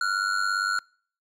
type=ring-modulated tone; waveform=square; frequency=1420 Hz; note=F6; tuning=28 cents sharp; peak=-21 dBFS; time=0.01-0.79 s; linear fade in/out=0 ms; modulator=48.8 Hz; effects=noise-tail reverb RT60 0.5 s tail -26 dB re dry + low-pass 7000 Hz 12 dB/octave